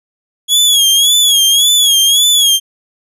sawtooth tone with vibrato, 3332 Hz, G#7, 5 cents sharp, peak -4 dBFS, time 0.48-2.6 s, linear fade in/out 50 ms, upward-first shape sine, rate 1.8 Hz, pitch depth 86 cents each way, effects resampled to 32000 Hz

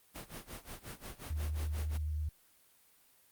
pink noise with tremolo, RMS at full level -44 dBFS, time 0.14-1.98 s, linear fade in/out 20 ms, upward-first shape sine, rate 5.6 Hz, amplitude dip 90%
sine tone with vibrato, 76.3 Hz, D#2, 33 cents flat, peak -33 dBFS, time 1.3-2.29 s, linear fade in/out 5 ms, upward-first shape square, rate 9.1 Hz, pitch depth 15 cents each way
effects white hiss -66 dBFS RMS until 3.31 s + Opus 32 kbps

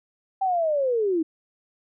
sine linear sweep, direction down, 784 to 307.8 Hz, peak -20 dBFS, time 0.41-1.23 s, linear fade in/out 10 ms, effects none

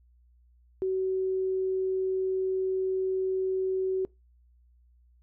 sine tone, 377.4 Hz, F#4, 34 cents sharp, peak -25 dBFS, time 0.82-4.05 s, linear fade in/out 0 ms, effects noise-tail reverb RT60 0.2 s tail -23 dB re dry + added 60 Hz sine -58 dBFS peak until 5.22 s

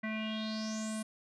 square tone with low-pass filter sweep, 217.8 Hz, A3, 17 cents flat, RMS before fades -37 dBFS, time 0.03-1.03 s, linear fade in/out 10 ms, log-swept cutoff 2000 to 9900 Hz, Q 6.1, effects none

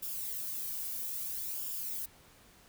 violet noise with flanger, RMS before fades -38 dBFS, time 0.02-2.06 s, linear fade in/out 10 ms, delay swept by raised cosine 0.48 to 1.58 ms, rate 0.6 Hz, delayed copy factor -0.55, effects pink hiss -60 dBFS RMS until 2.68 s

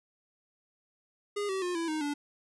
square tone with pitch steps, 409.9 / 382.5 / 356.8 / 332.9 / 310.6 / 289.8 Hz, G#4 / G4 / F4 / E4 / D#4 / D4, -23 / -42 / +37 / +17 / -3 / -23 cents, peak -31 dBFS, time 1.36-2.14 s, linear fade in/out 10 ms, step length 130 ms, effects resampled to 24000 Hz

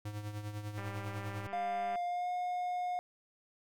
square tone with tremolo, 104.7 Hz, G#2, 15 cents sharp, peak -37 dBFS, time 0.05-1.47 s, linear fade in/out 5 ms, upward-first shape triangle, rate 10 Hz, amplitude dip 65%
click train, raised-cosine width 0.5 ms, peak -31 dBFS, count 234, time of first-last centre 0.78-1.957 s, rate 198 Hz
triangle tone with pitch glide, 704 to 718.8 Hz, F5 to F5, +14 to +50 cents, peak -31 dBFS, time 1.53-2.99 s, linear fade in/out 0 ms, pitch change +36 cents, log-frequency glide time 2.05-2.29 s
effects none

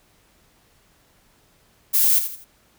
violet noise with echo, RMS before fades -17 dBFS, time 1.93-2.2 s, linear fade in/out 20 ms, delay 83 ms, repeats 3, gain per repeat -9 dB, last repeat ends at 2.449 s, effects pink hiss -59 dBFS RMS until 2.78 s

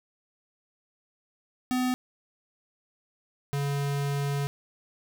square tone pair in turn, 252.6 / 141.51 Hz, B3 / C#3, +39 / +36 cents, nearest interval minor seventh, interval 1003 cents, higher first, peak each -25 / -27 dBFS, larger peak first, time 1.71-1.94 / 3.53-4.47 s, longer second, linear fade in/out 0 ms, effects none

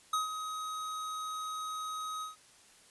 square tone with ADSR envelope, 1263 Hz, D#6, 26 cents sharp, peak -28 dBFS, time 0.13-2.36 s, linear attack 5 ms, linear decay 140 ms, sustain -9 dB, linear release 140 ms, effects white hiss -60 dBFS RMS until 2.9 s + resampled to 24000 Hz

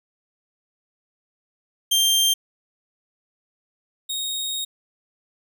sawtooth tone pair in turn, 3171 / 3739 Hz, G7 / A#7, +19 / +4 cents, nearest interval minor third, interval 285 cents, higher second, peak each -13 / -22 dBFS, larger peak first, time 1.91-2.34 / 4.09-4.65 s, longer second, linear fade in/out 10 ms, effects none

